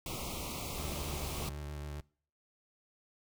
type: band-stop noise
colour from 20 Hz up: pink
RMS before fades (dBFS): -40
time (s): 0.06-1.49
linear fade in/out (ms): 2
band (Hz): 1300 to 2100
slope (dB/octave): 96
type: tone with vibrato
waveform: 30% pulse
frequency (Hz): 73.42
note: D2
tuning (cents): 0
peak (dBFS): -37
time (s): 0.77-2.01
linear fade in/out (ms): 5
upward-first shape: sine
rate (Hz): 7.6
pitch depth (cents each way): 25
effects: noise-tail reverb RT60 0.5 s tail -24 dB re dry